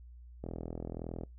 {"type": "click train", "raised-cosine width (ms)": 2, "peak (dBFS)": -26, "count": 34, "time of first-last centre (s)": [0.44, 1.235], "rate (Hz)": 41.5, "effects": ["noise-tail reverb RT60 0.2 s tail -25 dB re dry", "added 60 Hz sine -49 dBFS peak until 1.38 s"]}